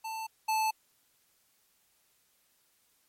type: tone pair in turn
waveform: square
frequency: 887 / 875.3 Hz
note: A5 / A5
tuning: +14 / -9 cents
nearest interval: unison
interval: 23 cents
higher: first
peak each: -36 / -27 dBFS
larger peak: second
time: 0.04-0.27 / 0.48-0.71 s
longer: neither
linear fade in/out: 10 ms
effects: white hiss -70 dBFS RMS until 3.08 s + MP3 64 kbps